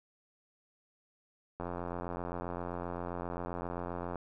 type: click train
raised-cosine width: 1 ms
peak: -24 dBFS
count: 225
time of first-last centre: 1.6-4.157 s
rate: 87.6 Hz
effects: none